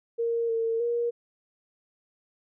sine tone with pitch steps, 464.6 / 454.9 / 473.1 Hz, A#4 / A#4 / A#4, -6 / -42 / +26 cents, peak -24 dBFS, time 0.18-1.11 s, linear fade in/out 20 ms, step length 310 ms, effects none

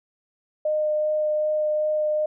sine tone with vibrato, 610 Hz, D#5, 34 cents flat, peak -20 dBFS, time 0.65-2.26 s, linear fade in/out 5 ms, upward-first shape sine, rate 2.6 Hz, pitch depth 8 cents each way, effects none

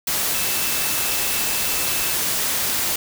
sine tone in noise, 2637 Hz, E7, in tune, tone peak -32 dBFS, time 0.34-2.14 s, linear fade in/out 5 ms, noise white, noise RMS -22 dBFS, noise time 0.07-2.96 s, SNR -13 dB, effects none

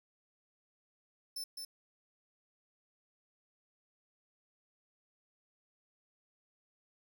sawtooth tone with echo, 5290 Hz, E8, 5 cents sharp, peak -36 dBFS, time 1.36-1.44 s, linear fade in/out 5 ms, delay 210 ms, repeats 1, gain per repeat -3 dB, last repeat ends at 1.65 s, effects 11-bit

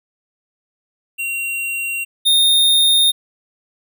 square tone pair in turn, 2750 / 3671 Hz, F7 / A#7, -27 / -27 cents, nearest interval perfect fourth, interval 500 cents, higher second, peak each -21 / -11 dBFS, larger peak second, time 1.18-2.05 / 2.25-3.12 s, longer neither, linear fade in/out 20 ms, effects none

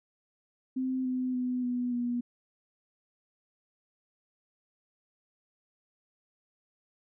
sine tone with pitch steps, 259.3 / 254.8 / 250.5 / 246.2 / 241.9 Hz, C4 / C4 / B3 / B3 / B3, -15 / -46 / +25 / -5 / -36 cents, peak -28 dBFS, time 0.76-2.21 s, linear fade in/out 10 ms, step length 290 ms, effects none

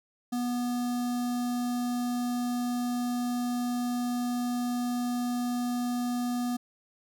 square tone with notch filter, 244.1 Hz, B3, 20 cents flat, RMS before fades -30 dBFS, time 0.32-6.57 s, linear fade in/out 10 ms, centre 2300 Hz, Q 0.91, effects none

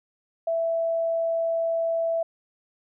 sine tone, 662 Hz, E5, 7 cents sharp, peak -22 dBFS, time 0.47-2.23 s, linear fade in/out 5 ms, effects none

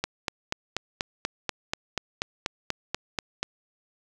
click train, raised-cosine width 0.2 ms, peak -9 dBFS, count 15, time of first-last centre 0.04-3.43 s, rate 4.13 Hz, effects none

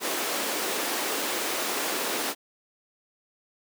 pink high-pass noise, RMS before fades -29 dBFS, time 0-2.35 s, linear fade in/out 50 ms, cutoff 290 Hz, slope 24 dB/octave, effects none

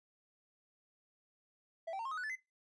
triangle tone with pitch steps, 659.3 / 775 / 911.1 / 1071 / 1259.1 / 1480.1 / 1739.9 / 2045 Hz, E5 / G5 / A#5 / C6 / D#6 / F#6 / A6 / C7, 0 / -20 / -40 / +40 / +20 / 0 / -20 / -40 cents, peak -36 dBFS, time 1.87-2.358 s, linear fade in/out 10 ms, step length 61 ms, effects noise-tail reverb RT60 0.2 s tail -19 dB re dry + resampled to 22050 Hz

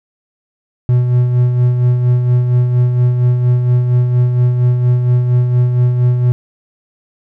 triangle tone with tremolo, 123.47 Hz, B2, in tune, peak -5 dBFS, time 0.89-6.32 s, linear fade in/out 0 ms, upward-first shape sine, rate 4.3 Hz, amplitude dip 45%, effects none

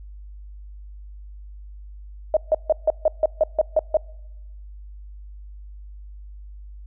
sine tone bursts, 624 Hz, D#5, 5 cents sharp, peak -13 dBFS, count 10, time 2.34-3.97 s, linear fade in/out 2 ms, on 28 ms, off 150 ms, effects noise-tail reverb RT60 1.0 s tail -26 dB re dry + added 50 Hz sine -37 dBFS peak until 6.86 s

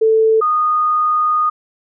sine tone pair in turn, 442.3 / 1232.7 Hz, A4 / D#6, +9 / -17 cents, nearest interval octave + tritone, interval 1774 cents, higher second, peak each -9 / -12 dBFS, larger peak first, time 0.01-0.41 / 0.41-1.5 s, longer second, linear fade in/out 10 ms, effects none

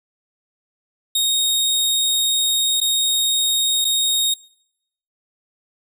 sawtooth tone with dropouts, 3729 Hz, A#7, in tune, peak -13 dBFS, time 1.15-4.34 s, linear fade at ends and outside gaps 5 ms, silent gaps 2.803-2.813 / 3.846-3.85 s, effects noise-tail reverb RT60 0.8 s tail -24 dB re dry

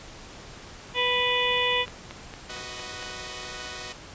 harmonic tone, 493.9 Hz, B4, in tune, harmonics 1 / 2 / 4 / 5 / 6 / 7, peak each -29 / -29 / -29 / -29 / -29 / -29 dBFS, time 0.94-1.86 s, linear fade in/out 50 ms
click train, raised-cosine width 0.3 ms, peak -23 dBFS, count 6, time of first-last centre 1.88-3.027 s, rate 4.36 Hz
5% pulse chord, B major, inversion second, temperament equal, 370 / 493.9 / 622.3 Hz, F#4 / B4 / D#5, 0 / 0 / 0 cents, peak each -29 dBFS, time 2.49-3.93 s, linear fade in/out 10 ms
effects pink hiss -44 dBFS RMS until 4.14 s + resampled to 16000 Hz

